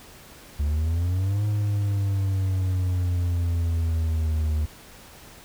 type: exponential two-way sweep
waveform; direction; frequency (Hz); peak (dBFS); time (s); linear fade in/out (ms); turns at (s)
triangle; up then down; 71 to 105.4 to 75.9; -19; 0.59-4.66; 10; 1.45
effects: pink hiss -47 dBFS RMS until 5.44 s